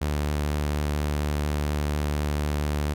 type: tone with vibrato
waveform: sawtooth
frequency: 74 Hz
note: D2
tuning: 14 cents sharp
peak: -20 dBFS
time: 0.01-2.94 s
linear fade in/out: 10 ms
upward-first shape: triangle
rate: 4.2 Hz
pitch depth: 13 cents each way
effects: none